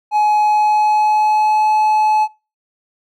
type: tone with pitch glide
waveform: triangle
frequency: 844 to 857.8 Hz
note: G#5 to A5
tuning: +28 to -44 cents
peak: -9 dBFS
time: 0.11-2.28 s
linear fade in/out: 50 ms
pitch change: +28 cents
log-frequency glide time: 0.37-1.7 s
effects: noise-tail reverb RT60 0.3 s tail -25 dB re dry